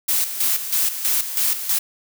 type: noise with tremolo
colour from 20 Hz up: blue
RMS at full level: -19 dBFS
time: 0.08-1.79 s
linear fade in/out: 10 ms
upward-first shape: square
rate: 3.1 Hz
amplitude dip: 65%
effects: none